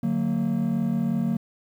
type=chord; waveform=triangle; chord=D augmented; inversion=none; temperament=just; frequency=146.83 / 183.54 / 229.4 Hz; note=D3 / F#3 / A#3; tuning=0 / -14 / -28 cents; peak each=-27 / -24 / -22 dBFS; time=0.03-1.37 s; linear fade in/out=5 ms; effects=tanh soft clip ceiling -13 dBFS + 9-bit